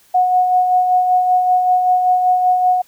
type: tone with tremolo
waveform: sine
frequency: 731 Hz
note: F#5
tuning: 21 cents flat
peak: -9 dBFS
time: 0.14-2.82 s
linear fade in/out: 10 ms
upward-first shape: sine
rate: 5.2 Hz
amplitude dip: 40%
effects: white hiss -52 dBFS RMS until 2.87 s